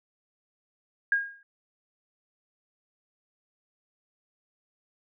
sine tone with exponential decay, 1627 Hz, G#6, 36 cents flat, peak -18 dBFS, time 1.12-1.43 s, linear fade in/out 2 ms, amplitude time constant 66 ms, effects none

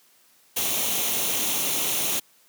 white noise with comb filter, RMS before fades -25 dBFS, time 0.56-2.2 s, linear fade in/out 10 ms, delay 0.31 ms, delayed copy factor +0.55, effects white hiss -59 dBFS RMS until 2.48 s + high-pass 150 Hz 12 dB/octave

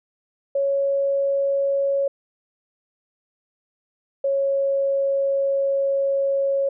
sine tone pair in turn, 554.4 / 550.6 Hz, C#5 / C#5, 0 / -12 cents, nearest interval unison, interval 12 cents, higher first, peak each -18 dBFS, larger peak neither, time 0.55-2.08 / 4.24-6.69 s, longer second, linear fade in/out 5 ms, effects none

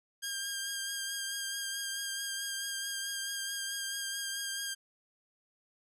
10% pulse tone with vibrato, 1607 Hz, G6, 43 cents sharp, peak -26 dBFS, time 0.22-4.75 s, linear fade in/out 20 ms, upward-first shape triangle, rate 4.6 Hz, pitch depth 24 cents each way, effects none

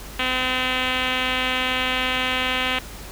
5% pulse tone with low-pass filter, 255.9 Hz, C4, 38 cents flat, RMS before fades -23 dBFS, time 0.19-2.79 s, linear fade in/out 5 ms, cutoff 3100 Hz, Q 2.5, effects added 50 Hz sine -38 dBFS peak until 3.11 s + pink hiss -39 dBFS RMS until 3.11 s

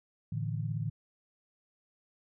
sine chord, A suspended fourth, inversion none, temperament equal with one note detuned, 111.54 / 146.83 / 164.81 Hz, A2 / D3 / E3, +24 / 0 / 0 cents, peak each -34 / -36 / -38 dBFS, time 0.32-0.9 s, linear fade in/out 5 ms, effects none

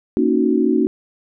sine chord, D# minor seventh, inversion second, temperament equal, 233.1 / 277.2 / 311.1 / 370 Hz, A#3 / C#4 / D#4 / F#4, 0 / 0 / 0 / 0 cents, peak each -19 dBFS, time 0.17-0.87 s, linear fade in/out 0 ms, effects none

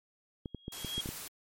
sine tone with exponential growth, 3281 Hz, G#7, 22 cents flat, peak -31 dBFS, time 0.45-1.01 s, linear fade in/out 5 ms, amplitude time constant 120 ms
clicks, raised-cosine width 3 ms, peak -25 dBFS, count 7, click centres 0.458 / 0.547 / 0.681 / 0.847 / 0.98 / 1.059 / 1.09 s
white noise, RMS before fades -43 dBFS, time 0.72-1.28 s, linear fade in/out 5 ms
effects MP3 64 kbps

